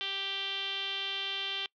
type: tone with low-pass filter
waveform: 5% pulse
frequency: 392 Hz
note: G4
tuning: in tune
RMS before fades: -35 dBFS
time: 0.01-1.66 s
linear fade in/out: 0 ms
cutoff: 3300 Hz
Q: 7.4
effects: noise-tail reverb RT60 0.1 s tail -24 dB re dry